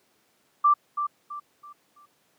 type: tone with echo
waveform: sine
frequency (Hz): 1174.7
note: D6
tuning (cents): 0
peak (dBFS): -15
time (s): 0.64-0.74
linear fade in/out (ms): 10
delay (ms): 330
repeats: 4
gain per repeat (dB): -9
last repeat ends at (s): 2.06
effects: pink hiss -66 dBFS RMS until 2.38 s + high-pass 200 Hz 12 dB/octave